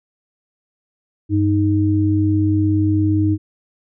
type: tone pair together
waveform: sine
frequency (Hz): 98 / 311.1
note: G2 / D#4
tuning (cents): 0 / 0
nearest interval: octave + minor sixth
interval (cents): 2000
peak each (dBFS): -16 / -16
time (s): 1.29-3.38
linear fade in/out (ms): 50
effects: none